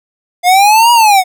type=linear two-way sweep; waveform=square; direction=up then down; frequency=698.5 to 964 to 722 Hz; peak=-5 dBFS; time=0.43-1.24 s; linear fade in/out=50 ms; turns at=0.92 s; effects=none